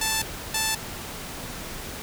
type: tone pair in turn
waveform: 5% pulse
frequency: 880 / 880 Hz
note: A5 / A5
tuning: 0 / 0 cents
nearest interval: unison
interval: 0 cents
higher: neither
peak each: -11 dBFS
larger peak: neither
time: 0.01-0.22 / 0.54-0.75 s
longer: neither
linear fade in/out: 5 ms
effects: pink hiss -36 dBFS RMS until 2.02 s